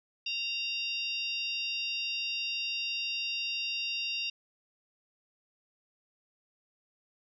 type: harmonic tone with a mistuned harmonic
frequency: 926 Hz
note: A#5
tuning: 12 cents flat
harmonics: 3 / 4 / 5 / 6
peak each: -33 / -39 / -41 / -42 dBFS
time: 0.26-4.3 s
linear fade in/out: 5 ms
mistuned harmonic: 5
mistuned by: +47 cents
effects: none